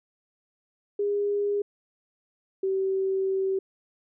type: tone pair in turn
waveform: sine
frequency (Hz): 407.7 / 384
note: G#4 / G4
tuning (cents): -32 / -36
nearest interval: minor second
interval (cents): 104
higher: first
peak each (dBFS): -23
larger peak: neither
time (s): 0.99-1.62 / 2.63-3.59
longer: second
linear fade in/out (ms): 5
effects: none